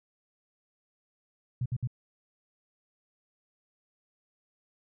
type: tone bursts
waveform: sine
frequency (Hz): 123.5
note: B2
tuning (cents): 0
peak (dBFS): -27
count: 3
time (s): 1.61-1.874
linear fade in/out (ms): 5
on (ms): 48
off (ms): 60
effects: none